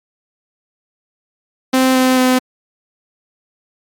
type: tone with pitch steps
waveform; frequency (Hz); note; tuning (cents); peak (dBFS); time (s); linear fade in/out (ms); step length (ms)
sawtooth; 260 / 257.6 / 255.2; C4 / C4 / C4; -11 / -27 / -43; -6; 1.73-2.39; 10; 220
effects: MP3 96 kbps